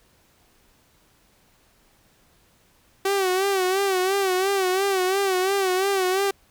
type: tone with vibrato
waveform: sawtooth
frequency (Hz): 381.8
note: G4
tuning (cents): -46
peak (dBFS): -16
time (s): 3.05-6.31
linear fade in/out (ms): 5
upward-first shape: sine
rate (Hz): 2.9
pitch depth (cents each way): 78
effects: pink hiss -60 dBFS RMS until 6.5 s